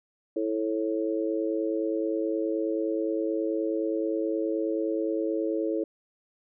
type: harmonic tone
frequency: 109.5 Hz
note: A2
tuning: 8 cents flat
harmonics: 3 / 4 / 5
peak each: -28 / -30 / -32 dBFS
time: 0.36-5.84 s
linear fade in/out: 5 ms
effects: none